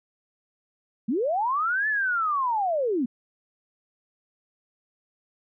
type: linear two-way sweep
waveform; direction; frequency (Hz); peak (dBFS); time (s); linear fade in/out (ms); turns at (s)
sine; up then down; 196 to 1764 to 221.1; -22; 1.08-3.06; 10; 1.88
effects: none